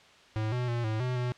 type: tone with pitch steps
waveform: square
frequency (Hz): 108.8 / 123.9 / 118.9 / 109.3 / 126.1 / 123.7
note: A2 / B2 / A#2 / A2 / B2 / B2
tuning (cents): -19 / +6 / +35 / -11 / +36 / +3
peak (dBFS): -29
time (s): 0.36-1.32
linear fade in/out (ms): 0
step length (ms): 160
effects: white hiss -56 dBFS RMS until 1.37 s + low-pass 4000 Hz 12 dB/octave